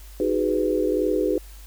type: chord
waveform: sine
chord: G# minor seventh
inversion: second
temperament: just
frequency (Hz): 311.5 / 373.8 / 415.3 / 498.4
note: D#4 / F#4 / G#4 / B4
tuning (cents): +2 / +18 / 0 / +16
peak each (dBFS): -25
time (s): 0.2-1.38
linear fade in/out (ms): 2
effects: added 50 Hz sine -40 dBFS peak until 1.66 s + white hiss -50 dBFS RMS until 1.66 s